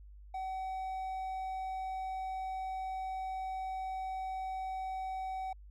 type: tone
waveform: triangle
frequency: 758 Hz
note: F#5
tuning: 42 cents sharp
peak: -34 dBFS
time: 0.34-5.53 s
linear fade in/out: 5 ms
effects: added 50 Hz sine -50 dBFS peak until 5.7 s